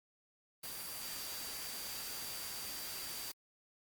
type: tone in noise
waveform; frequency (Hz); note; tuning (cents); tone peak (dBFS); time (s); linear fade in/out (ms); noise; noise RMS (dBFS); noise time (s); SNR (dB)
sine; 4699; D8; 0; -49; 0.63-3.32; 10; white; -44; 0.63-3.32; -8
effects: Opus 32 kbps